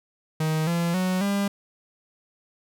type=tone with pitch steps; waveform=45% pulse; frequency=157.1 / 170.33 / 184.68 / 200.2 Hz; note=D#3 / F3 / F#3 / G3; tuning=+17 / -43 / -3 / +37 cents; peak=-22 dBFS; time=0.4-1.48 s; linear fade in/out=5 ms; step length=270 ms; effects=none